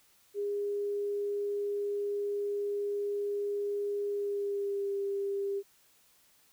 sine tone with pitch glide, 407.4 to 397.9 Hz, G#4 to G4, -33 to +26 cents, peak -30 dBFS, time 0.34-5.63 s, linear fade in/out 50 ms, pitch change -41 cents, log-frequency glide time 4.09-4.95 s, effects white hiss -65 dBFS RMS until 6.52 s

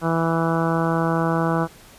harmonic tone, 164.81 Hz, E3, in tune, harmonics 1 / 2 / 3 / 4 / 5 / 6 / 7 / 8 / 9, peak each -22 / -25 / -27 / -28 / -29 / -30 / -30 / -31 / -32 dBFS, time 0.01-1.68 s, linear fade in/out 50 ms, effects pink hiss -47 dBFS RMS until 1.98 s + resampled to 32000 Hz

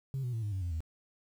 sine tone with pitch steps, 134.6 / 123.43 / 113.18 / 103.79 / 95.18 / 87.28 / 80.03 Hz, C3 / B2 / A2 / G#2 / F#2 / F2 / D#2, +49 / -1 / +49 / -1 / +49 / -1 / +49 cents, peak -30 dBFS, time 0.14-0.805 s, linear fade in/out 0 ms, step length 95 ms, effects tanh soft clip ceiling -30 dBFS + 10-bit

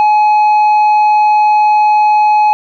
sine tone with tanh clipping, 846 Hz, G#5, 32 cents sharp, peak -7 dBFS, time 0-2.53 s, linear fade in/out 0 ms, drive 5 dB, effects none

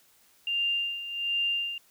sine tone with tremolo, 2794 Hz, F7, in tune, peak -24 dBFS, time 0.47-1.78 s, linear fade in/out 2 ms, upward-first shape sine, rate 1.3 Hz, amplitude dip 70%, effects white hiss -62 dBFS RMS until 1.9 s

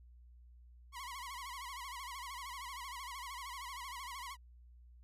sawtooth tone with vibrato, 1037 Hz, C6, 16 cents flat, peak -40 dBFS, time 0.92-4.37 s, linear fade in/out 50 ms, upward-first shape sine, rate 13 Hz, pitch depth 140 cents each way, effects added 60 Hz sine -56 dBFS peak until 5.03 s + resampled to 32000 Hz

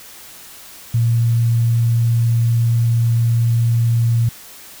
sine tone, 116.54 Hz, A#2, in tune, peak -12 dBFS, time 0.94-4.29 s, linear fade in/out 5 ms, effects white hiss -39 dBFS RMS until 4.8 s

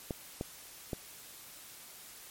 clicks, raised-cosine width 2 ms, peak -21 dBFS, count 3, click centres 0.108 / 0.411 / 0.932 s, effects white hiss -51 dBFS RMS until 2.3 s + MP3 64 kbps

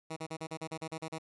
10% pulse tone bursts, 160 Hz, D#3, 49 cents sharp, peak -29 dBFS, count 11, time 0.1-1.185 s, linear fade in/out 10 ms, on 65 ms, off 37 ms, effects resampled to 24000 Hz

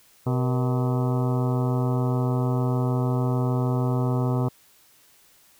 harmonic tone with a mistuned harmonic, 126.7 Hz, B2, 45 cents sharp, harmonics 1 / 2 / 3 / 4 / 5 / 6 / 7 / 8 / 9 / 10, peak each -22 / -28 / -32 / -34 / -36 / -38 / -39 / -40 / -41 / -42 dBFS, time 0.26-4.49 s, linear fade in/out 10 ms, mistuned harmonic 4, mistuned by -99 cents, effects white hiss -57 dBFS RMS until 5.59 s

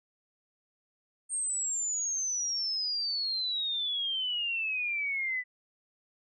sine exponential sweep, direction down, 8680 to 1975.5 Hz, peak -29 dBFS, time 1.29-5.44 s, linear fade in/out 50 ms, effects none

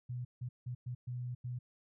sine tone bursts at uneven times, 123.47 Hz, B2, in tune, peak -37 dBFS, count 6, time 0.09-0.25 / 0.41-0.49 / 0.66-0.75 / 0.86-0.95 / 1.07-1.35 / 1.44-1.59 s, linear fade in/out 10 ms, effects none

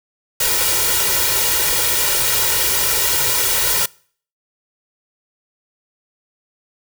white noise with comb filter, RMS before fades -17 dBFS, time 0.4-3.86 s, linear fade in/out 5 ms, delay 2.1 ms, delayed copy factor +0.9, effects noise-tail reverb RT60 0.5 s tail -24 dB re dry

